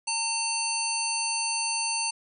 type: harmonic tone with a mistuned harmonic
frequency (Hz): 900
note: A5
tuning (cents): +39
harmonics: 1 / 3 / 5 / 7 / 9 / 10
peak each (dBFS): -33 / -33 / -33 / -33 / -33 / -33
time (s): 0.07-2.11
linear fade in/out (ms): 10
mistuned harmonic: 7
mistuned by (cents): -42
effects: none